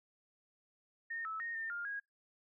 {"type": "tone with pitch steps", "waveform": "sine", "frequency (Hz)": [1835, 1305, 1855, 1807, 1407, 1643], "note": ["A#6", "E6", "A#6", "A6", "F6", "G#6"], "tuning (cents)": [-28, -18, -9, 46, 12, -19], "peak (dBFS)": -38, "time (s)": [1.1, 2], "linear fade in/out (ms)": 10, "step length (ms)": 150, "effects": ["noise-tail reverb RT60 0.2 s tail -26 dB re dry"]}